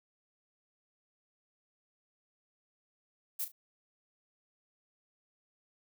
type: noise with echo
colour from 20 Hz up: violet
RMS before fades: -35 dBFS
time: 3.39-3.45 s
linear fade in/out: 10 ms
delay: 35 ms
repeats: 2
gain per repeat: -11 dB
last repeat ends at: 3.52 s
effects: none